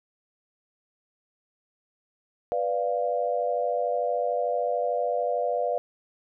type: chord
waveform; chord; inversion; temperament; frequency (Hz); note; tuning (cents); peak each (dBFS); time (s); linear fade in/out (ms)
sine; B diminished; none; equal; 493.9 / 587.3 / 698.5; B4 / D5 / F5; 0 / 0 / 0; -28; 2.52-5.78; 0
effects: none